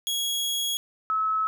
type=tone pair in turn; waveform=sawtooth / sine; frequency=3322 / 1294.2 Hz; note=G#7 / E6; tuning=0 / -32 cents; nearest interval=octave + major third; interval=1632 cents; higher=first; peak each=-22 dBFS; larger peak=neither; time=0.07-0.77 / 1.1-1.47 s; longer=first; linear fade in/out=0 ms; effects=none